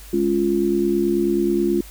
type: chord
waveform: sine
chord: Db major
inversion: second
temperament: just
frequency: 207.9 / 277.2 / 346.5 Hz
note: Ab3 / Db4 / F4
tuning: +2 / 0 / -14 cents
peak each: -23 / -24 / -18 dBFS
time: 0.13-1.81 s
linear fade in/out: 5 ms
effects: added 50 Hz sine -39 dBFS peak until 1.9 s + white hiss -44 dBFS RMS until 1.9 s

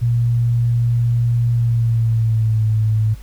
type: tone with pitch glide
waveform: sine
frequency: 118.3 to 109.11 Hz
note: A#2 to A2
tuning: +26 to -14 cents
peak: -13 dBFS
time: 0.01-3.15 s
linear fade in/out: 20 ms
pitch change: -140 cents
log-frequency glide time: 1.52-2.64 s
effects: added 50 Hz sine -33 dBFS peak until 3.22 s + pink hiss -48 dBFS RMS until 3.22 s

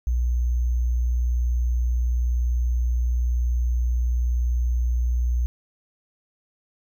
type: tone with sample-and-hold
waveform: sine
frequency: 60.5 Hz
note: B1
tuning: 35 cents flat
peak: -19 dBFS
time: 0.07-5.46 s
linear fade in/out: 0 ms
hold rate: 6300 Hz
effects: none

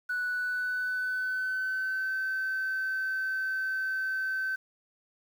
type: tone with pitch glide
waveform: sine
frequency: 1480 to 1537.5 Hz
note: F#6 to G6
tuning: 0 to -34 cents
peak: -27 dBFS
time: 0.09-4.56 s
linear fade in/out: 10 ms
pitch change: +66 cents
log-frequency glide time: 0.27-2.13 s
effects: tanh soft clip ceiling -25 dBFS + 9-bit

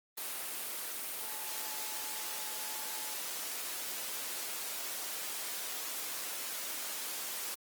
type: tone in noise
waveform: sine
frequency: 862 Hz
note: A5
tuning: 36 cents flat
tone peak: -50 dBFS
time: 1.2-3.15 s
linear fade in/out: 10 ms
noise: white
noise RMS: -39 dBFS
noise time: 0.17-7.55 s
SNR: -14 dB
effects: high-pass 300 Hz 12 dB/octave + Opus 24 kbps

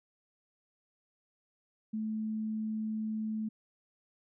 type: tone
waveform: sine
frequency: 217.6 Hz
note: A3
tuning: 19 cents flat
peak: -32 dBFS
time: 1.93-3.49 s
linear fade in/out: 10 ms
effects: none

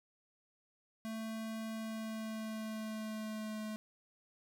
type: tone with pitch glide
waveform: square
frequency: 221.9 to 215.5 Hz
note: A3 to A3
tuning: +15 to -36 cents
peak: -40 dBFS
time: 1.05-3.76 s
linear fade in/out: 0 ms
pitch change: -51 cents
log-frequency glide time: 1.71-3.61 s
effects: none

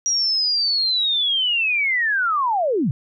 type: linear sweep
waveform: sine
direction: down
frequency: 5750 to 110 Hz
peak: -17 dBFS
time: 0.06-2.91 s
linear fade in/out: 0 ms
effects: none

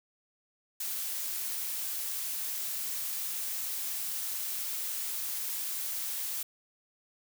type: noise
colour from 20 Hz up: blue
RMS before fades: -35 dBFS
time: 0.8-6.43 s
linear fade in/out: 5 ms
effects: none

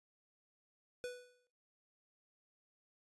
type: tone with exponential decay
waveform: square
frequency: 493.9 Hz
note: B4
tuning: in tune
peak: -39 dBFS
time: 1.04-1.47 s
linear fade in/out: 0 ms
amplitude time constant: 92 ms
effects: noise-tail reverb RT60 0.5 s tail -19 dB re dry + resampled to 24000 Hz

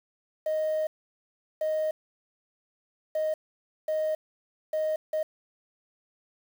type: tone bursts at uneven times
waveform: triangle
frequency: 622.3 Hz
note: D#5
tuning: in tune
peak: -22 dBFS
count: 6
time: 0.46-0.87 / 1.61-1.91 / 3.15-3.34 / 3.88-4.15 / 4.73-4.96 / 5.13-5.23 s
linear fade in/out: 5 ms
effects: tanh soft clip ceiling -20 dBFS + 8-bit

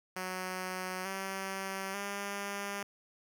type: tone with pitch steps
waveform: 5% pulse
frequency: 185 / 192.74 / 200.8 Hz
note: F#3 / G3 / G3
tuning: 0 / -29 / +42 cents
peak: -25 dBFS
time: 0.16-2.83 s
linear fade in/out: 5 ms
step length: 890 ms
effects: none

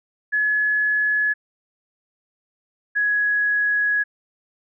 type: tone pair in turn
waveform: sine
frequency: 1700 / 1673.7 Hz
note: G#6 / G#6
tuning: +40 / +13 cents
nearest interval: unison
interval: 27 cents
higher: first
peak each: -17 dBFS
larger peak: neither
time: 0.32-1.34 / 2.95-4.04 s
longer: second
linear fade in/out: 20 ms
effects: none

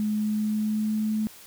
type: tone with pitch glide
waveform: sine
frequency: 212.2 to 216 Hz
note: G#3 to A3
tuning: +38 to -32 cents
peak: -23 dBFS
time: 0-1.27 s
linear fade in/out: 0 ms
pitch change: +30 cents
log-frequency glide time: 0.14-1.13 s
effects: white hiss -48 dBFS RMS until 1.46 s

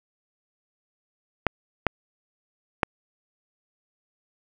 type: clicks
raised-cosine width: 0.5 ms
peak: -4 dBFS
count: 3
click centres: 1.467 / 1.867 / 2.832 s
effects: none

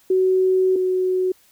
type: tone pair in turn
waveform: sine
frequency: 374.1 / 370.2 Hz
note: F#4 / F#4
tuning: +19 / +1 cents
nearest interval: unison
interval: 18 cents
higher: first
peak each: -14 / -17 dBFS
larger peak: first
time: 0.1-0.76 / 0.76-1.32 s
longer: first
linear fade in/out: 5 ms
effects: white hiss -56 dBFS RMS until 1.51 s

